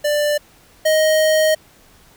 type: tone pair in turn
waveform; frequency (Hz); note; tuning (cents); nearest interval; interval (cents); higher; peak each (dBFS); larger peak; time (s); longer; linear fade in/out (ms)
square; 591 / 625.1; D5 / D#5; +11 / +8; minor second; 97; second; -16 / -13; second; 0.04-0.38 / 0.85-1.55; second; 10
effects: pink hiss -50 dBFS RMS until 2.16 s